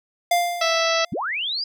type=tone with exponential decay; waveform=square; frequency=698.5 Hz; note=F5; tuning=in tune; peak=-15 dBFS; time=0.31-1.14 s; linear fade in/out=5 ms; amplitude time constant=180 ms
type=harmonic tone; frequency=659.3 Hz; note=E5; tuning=in tune; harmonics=1 / 2 / 3 / 4 / 5 / 6 / 7 / 8 / 9; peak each=-22 / -25 / -27 / -28 / -29 / -30 / -30 / -31 / -32 dBFS; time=0.61-1.05 s; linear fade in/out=5 ms
type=linear sweep; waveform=sine; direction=up; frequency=103.83 to 4978 Hz; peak=-23 dBFS; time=1.12-1.64 s; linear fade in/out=5 ms
effects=none